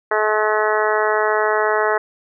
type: harmonic tone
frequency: 214.1 Hz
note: A3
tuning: 47 cents flat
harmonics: 2 / 3 / 4 / 5 / 6 / 7 / 8 / 9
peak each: -20 / -22 / -23 / -24 / -25 / -25 / -26 / -27 dBFS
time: 0.11-1.98 s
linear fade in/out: 5 ms
effects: none